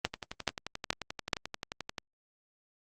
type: two click trains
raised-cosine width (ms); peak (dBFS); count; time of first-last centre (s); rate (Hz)
0.2; -19 / -9; 22 / 4; 0.14-1.982 / 0.05-1.332; 11.4 / 2.34
effects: Opus 32 kbps